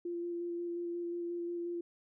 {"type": "tone with vibrato", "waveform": "sine", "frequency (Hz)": 345.2, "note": "F4", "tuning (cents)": -20, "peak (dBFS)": -35, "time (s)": [0.05, 1.81], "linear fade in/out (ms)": 5, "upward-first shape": "square", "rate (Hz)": 5.6, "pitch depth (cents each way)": 10, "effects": []}